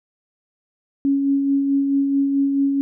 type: tone with tremolo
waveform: sine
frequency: 277.2 Hz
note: C#4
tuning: in tune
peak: -14 dBFS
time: 1.05-2.81 s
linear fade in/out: 0 ms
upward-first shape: sine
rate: 4.6 Hz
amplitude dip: 35%
effects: none